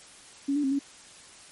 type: tone with pitch steps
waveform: sine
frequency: 279 / 292 / 268.8 / 279.6 Hz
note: C#4 / D4 / C4 / C#4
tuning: +11 / -10 / +47 / +15 cents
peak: -23 dBFS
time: 0.48-0.792 s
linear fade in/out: 10 ms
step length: 78 ms
effects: white hiss -50 dBFS RMS until 1.51 s + MP3 48 kbps